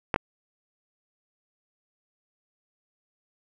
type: clicks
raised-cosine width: 0.5 ms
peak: -8 dBFS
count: 2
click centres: 0.142 / 0.161 s
effects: none